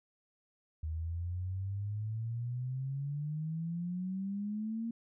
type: exponential sweep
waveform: sine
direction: up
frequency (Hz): 77.7 to 232.5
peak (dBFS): -34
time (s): 0.83-4.91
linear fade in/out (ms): 5
effects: none